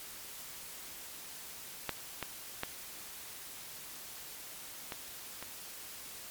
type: clicks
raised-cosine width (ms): 0.3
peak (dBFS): -16 / -19 / -17 / -22 / -25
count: 5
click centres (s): 1.893 / 2.227 / 2.634 / 4.922 / 5.426
effects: white hiss -47 dBFS RMS until 6.3 s + MP3 96 kbps